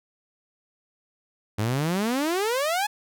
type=exponential sweep; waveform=sawtooth; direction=up; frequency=100.4 to 862 Hz; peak=-19 dBFS; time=1.58-2.87 s; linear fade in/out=10 ms; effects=none